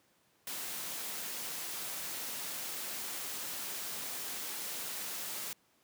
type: noise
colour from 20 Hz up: white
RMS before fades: -40 dBFS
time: 0.47-5.53 s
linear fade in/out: 2 ms
effects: pink hiss -70 dBFS RMS until 5.83 s + high-pass 150 Hz 12 dB/octave